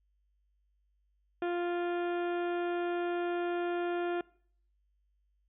harmonic tone with a mistuned harmonic, 349.2 Hz, F4, in tune, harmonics 1 / 2 / 3 / 4 / 5 / 6 / 7 / 8 / 9 / 10, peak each -31 / -37 / -48 / -43 / -47 / -59 / -50 / -56 / -56 / -61 dBFS, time 1.42-4.21 s, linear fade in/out 2 ms, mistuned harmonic 9, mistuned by +28 cents, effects noise-tail reverb RT60 0.6 s tail -23 dB re dry + added 50 Hz sine -70 dBFS peak until 5.48 s

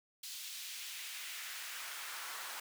pink noise with high-pass filter sweep, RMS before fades -45 dBFS, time 0.23-2.6 s, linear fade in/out 5 ms, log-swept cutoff 3800 to 1000 Hz, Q 1.3, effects none

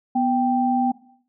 sine tone pair together, 246.9 / 784 Hz, B3 / G5, 0 / 0 cents, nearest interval octave + minor sixth, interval 2000 cents, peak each -20 dBFS, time 0.15-0.92 s, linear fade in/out 10 ms, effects noise-tail reverb RT60 0.6 s tail -18 dB re dry

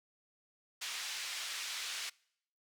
pink band-pass noise, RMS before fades -41 dBFS, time 0.81-2.1 s, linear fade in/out 10 ms, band 2200 to 6700 Hz, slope 12 dB/octave, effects noise-tail reverb RT60 0.7 s tail -25 dB re dry

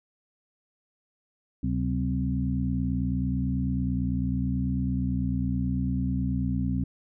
sine tone cluster, 71.9 / 130.9 / 190.7 / 259.8 Hz, D2 / C3 / G3 / C4, -36 / +1 / -47 / -12 cents, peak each -30 dBFS, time 1.63-6.84 s, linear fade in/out 5 ms, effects none

